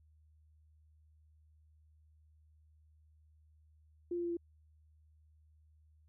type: tone with pitch steps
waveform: sine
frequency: 349.2 / 346.6 / 344 / 341.4 Hz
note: F4 / F4 / F4 / F4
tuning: 0 / -13 / -26 / -39 cents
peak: -34 dBFS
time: 4.11-4.37 s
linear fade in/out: 5 ms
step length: 65 ms
effects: added 77 Hz sine -63 dBFS peak until 6.08 s